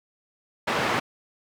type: band-pass noise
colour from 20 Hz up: white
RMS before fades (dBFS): -25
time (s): 0.67-1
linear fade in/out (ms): 10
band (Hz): 130 to 1800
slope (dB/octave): 12
effects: none